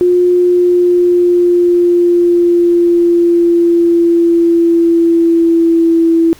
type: tone with pitch glide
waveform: sine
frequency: 356.8 to 331 Hz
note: F4 to E4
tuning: +37 to +7 cents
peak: -6 dBFS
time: 0.01-6.33 s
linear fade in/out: 0 ms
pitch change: -130 cents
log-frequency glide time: 0.3-6.11 s
effects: pink hiss -41 dBFS RMS until 6.39 s